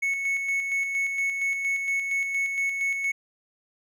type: tone with tremolo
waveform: triangle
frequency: 2206 Hz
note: C#7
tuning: 9 cents flat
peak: -21 dBFS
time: 0.02-3.12 s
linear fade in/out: 10 ms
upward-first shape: square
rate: 4.3 Hz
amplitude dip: 40%
effects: none